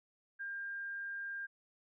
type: tone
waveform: sine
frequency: 1601 Hz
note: G6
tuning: 36 cents sharp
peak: -39 dBFS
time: 0.39-1.47 s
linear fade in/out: 20 ms
effects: none